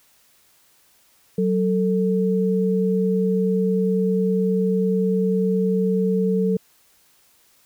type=tone pair together; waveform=sine; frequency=187.2 / 445.2 Hz; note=F#3 / A4; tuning=+20 / +20 cents; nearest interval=octave + minor third; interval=1500 cents; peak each=-19 / -21 dBFS; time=1.38-6.57 s; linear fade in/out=5 ms; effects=white hiss -58 dBFS RMS until 7.65 s